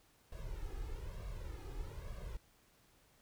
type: noise with flanger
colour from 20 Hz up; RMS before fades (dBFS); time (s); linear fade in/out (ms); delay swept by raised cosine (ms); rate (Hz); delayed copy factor
brown; -44; 0.32-2.37; 2; 1.8 to 2.43; 1.1; +0.95
effects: pink hiss -69 dBFS RMS until 3.21 s